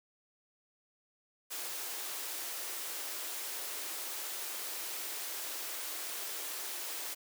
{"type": "high-pass noise", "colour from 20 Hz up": "white", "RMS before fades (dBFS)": -40, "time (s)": [1.5, 7.15], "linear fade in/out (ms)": 20, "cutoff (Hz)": 300, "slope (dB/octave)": 48, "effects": []}